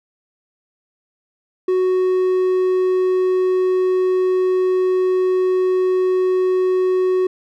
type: tone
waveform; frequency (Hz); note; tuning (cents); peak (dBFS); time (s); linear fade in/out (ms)
triangle; 370; F#4; 0; -12; 1.68-7.27; 5
effects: none